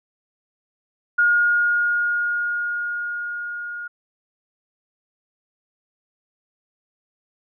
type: tone with level ramp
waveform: sine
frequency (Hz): 1429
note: F6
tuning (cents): +39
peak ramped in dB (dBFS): -13 to -29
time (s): 1.18-3.88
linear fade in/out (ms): 10
effects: none